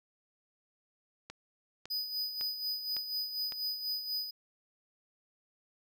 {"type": "click train", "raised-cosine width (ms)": 0.2, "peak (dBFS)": -26, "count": 5, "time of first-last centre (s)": [1.3, 3.522], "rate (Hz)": 1.8}
{"type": "tone with tremolo", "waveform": "square", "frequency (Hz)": 4978, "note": "D#8", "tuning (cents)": 0, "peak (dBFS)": -32, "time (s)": [1.9, 4.31], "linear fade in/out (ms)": 10, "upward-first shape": "sine", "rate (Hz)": 4.1, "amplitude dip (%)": 60}
{"effects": []}